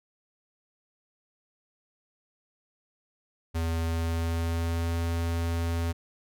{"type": "tone with pitch glide", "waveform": "square", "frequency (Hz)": [82.41, 84], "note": ["E2", "E2"], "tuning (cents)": [0, 33], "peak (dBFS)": -27, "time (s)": [3.54, 5.93], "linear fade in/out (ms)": 20, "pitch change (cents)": 33, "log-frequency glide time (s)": [3.81, 4.95], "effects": []}